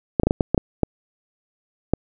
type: clicks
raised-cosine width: 2 ms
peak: -3 dBFS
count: 9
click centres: 0.198 / 0.234 / 0.27 / 0.309 / 0.408 / 0.546 / 0.578 / 0.833 / 1.936 s
effects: none